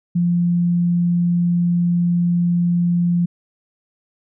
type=tone; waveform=sine; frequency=173.8 Hz; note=F3; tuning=8 cents flat; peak=-14 dBFS; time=0.15-3.26 s; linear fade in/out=10 ms; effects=none